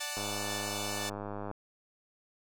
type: chord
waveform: 5% pulse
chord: D major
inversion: none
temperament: equal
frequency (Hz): 587.3 / 740 / 880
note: D5 / F#5 / A5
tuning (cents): 0 / 0 / 0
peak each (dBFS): -28 / -30 / -27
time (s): 0-1.1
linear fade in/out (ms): 10
type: click train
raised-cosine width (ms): 1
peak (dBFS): -25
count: 138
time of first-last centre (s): 0.17-1.513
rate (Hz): 102
effects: none